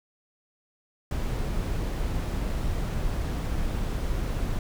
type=noise; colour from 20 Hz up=brown; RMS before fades=-28 dBFS; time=1.11-4.59 s; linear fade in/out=2 ms; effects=none